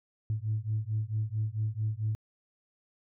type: beating tone pair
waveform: sine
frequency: 106.2 / 110.7 Hz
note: G#2 / A2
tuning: +39 / +11 cents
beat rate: 4.5 Hz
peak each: -31 dBFS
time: 0.3-2.15 s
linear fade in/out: 0 ms
effects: tanh soft clip ceiling -22 dBFS